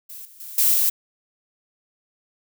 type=noise with level steps; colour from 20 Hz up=violet; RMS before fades=-38 / -48 / -37 / -17 / -19 dBFS; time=0.09-0.9 s; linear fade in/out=10 ms; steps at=0.25 / 0.4 / 0.58 / 0.74 s; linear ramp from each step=2 ms; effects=none